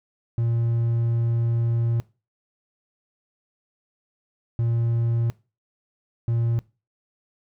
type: tone bursts at uneven times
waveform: triangle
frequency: 116.54 Hz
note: A#2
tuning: in tune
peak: -18 dBFS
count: 3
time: 0.38-2 / 4.59-5.3 / 6.28-6.59 s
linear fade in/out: 0 ms
effects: noise-tail reverb RT60 0.3 s tail -21 dB re dry